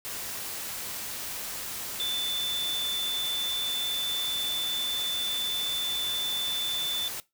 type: tone in noise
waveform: sine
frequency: 3520 Hz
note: A7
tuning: in tune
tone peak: -27 dBFS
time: 2-7.08 s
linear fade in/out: 0 ms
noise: white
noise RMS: -36 dBFS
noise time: 0.05-7.2 s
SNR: +6 dB
effects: noise-tail reverb RT60 0.2 s tail -19 dB re dry